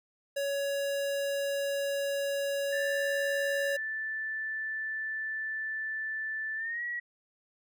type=tone; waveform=square; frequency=560 Hz; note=C#5; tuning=18 cents sharp; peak=-30 dBFS; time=0.36-3.77 s; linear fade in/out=10 ms
type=tone with pitch glide; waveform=sine; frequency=1760 to 1919.3 Hz; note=A6 to B6; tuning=0 to -50 cents; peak=-32 dBFS; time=2.72-7 s; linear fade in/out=10 ms; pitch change=+150 cents; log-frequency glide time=6.56-6.83 s
effects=none